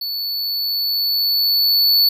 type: tone with level ramp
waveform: square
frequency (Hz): 4452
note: C#8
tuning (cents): +7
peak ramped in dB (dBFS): -23 to -11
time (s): 0.01-2.09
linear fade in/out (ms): 5
effects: none